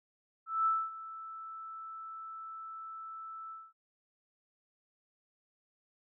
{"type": "tone with ADSR envelope", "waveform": "sine", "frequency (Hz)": 1318.5, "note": "E6", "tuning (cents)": 0, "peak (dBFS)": -25, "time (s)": [0.46, 3.73], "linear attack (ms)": 200, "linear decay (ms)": 240, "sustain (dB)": -17, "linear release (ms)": 220, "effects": []}